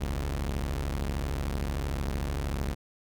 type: tone pair together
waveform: sawtooth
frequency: 41.5 / 69.8 Hz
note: E1 / C#2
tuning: +12 / +13 cents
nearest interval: major sixth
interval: 901 cents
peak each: -29 / -27 dBFS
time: 0-2.75 s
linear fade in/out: 20 ms
effects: none